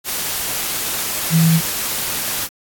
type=tone in noise; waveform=sine; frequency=163.4 Hz; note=E3; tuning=15 cents flat; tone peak=-10 dBFS; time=1.3-1.61 s; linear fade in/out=50 ms; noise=white; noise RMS=-22 dBFS; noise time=0.04-2.49 s; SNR=+9 dB; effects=AAC 64 kbps